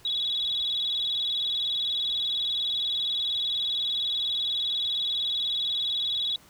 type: tone with vibrato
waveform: sine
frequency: 3606 Hz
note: A7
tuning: 42 cents sharp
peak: -25 dBFS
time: 0.05-6.36 s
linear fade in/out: 2 ms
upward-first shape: square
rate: 20 Hz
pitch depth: 100 cents each way
effects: pink hiss -55 dBFS RMS until 6.49 s